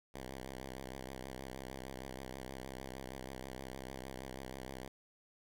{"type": "tone with vibrato", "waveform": "5% pulse", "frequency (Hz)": 65.41, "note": "C2", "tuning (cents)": 0, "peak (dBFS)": -33, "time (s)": [0.14, 4.88], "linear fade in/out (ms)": 5, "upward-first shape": "sine", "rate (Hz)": 6.4, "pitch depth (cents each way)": 68, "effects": []}